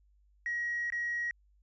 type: tone with dropouts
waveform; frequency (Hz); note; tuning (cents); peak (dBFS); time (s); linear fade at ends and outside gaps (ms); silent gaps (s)
sine; 1900; A#6; +33; -30; 0.46-1.31; 1; 0.902-0.923
effects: tanh soft clip ceiling -27 dBFS + added 50 Hz sine -63 dBFS peak until 1.62 s